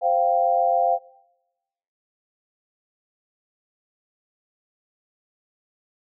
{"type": "chord", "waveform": "sine", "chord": "C suspended fourth", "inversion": "none", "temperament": "just", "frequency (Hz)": [523.3, 697.7, 784.9], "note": ["C5", "F5", "G5"], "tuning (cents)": [0, -2, 2], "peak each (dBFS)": [-24, -19, -23], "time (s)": [0.01, 0.99], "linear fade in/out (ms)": 50, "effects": ["noise-tail reverb RT60 1.0 s tail -23 dB re dry"]}